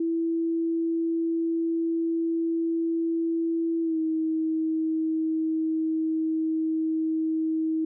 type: tone with pitch glide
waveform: sine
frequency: 330.8 to 318.8 Hz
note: E4 to D#4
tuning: +6 to +42 cents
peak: -23 dBFS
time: 0-7.85 s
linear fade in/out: 5 ms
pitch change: -64 cents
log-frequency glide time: 3.82-3.98 s
effects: none